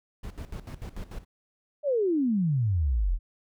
brown noise with tremolo, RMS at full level -36 dBFS, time 0.23-1.25 s, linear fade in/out 10 ms, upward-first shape square, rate 6.8 Hz, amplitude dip 80%
sine exponential sweep, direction down, 613 to 36.71 Hz, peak -22 dBFS, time 1.83-3.19 s, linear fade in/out 50 ms
effects none

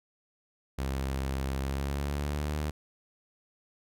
sawtooth tone with pitch glide, 67.1 to 75.32 Hz, C2 to D2, +44 to +44 cents, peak -26 dBFS, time 0.78-2.71 s, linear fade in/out 10 ms, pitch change +200 cents, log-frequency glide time 1.58-2.58 s, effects none

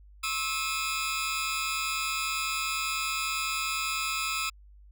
20% pulse tone cluster, 1082 / 1305 / 2460 / 3482 Hz, C#6 / E6 / D#7 / A7, -42 / -18 / -20 / -19 cents, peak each -35 / -26 / -29 / -33 dBFS, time 0.23-4.5 s, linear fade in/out 10 ms, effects added 50 Hz sine -50 dBFS peak until 4.91 s

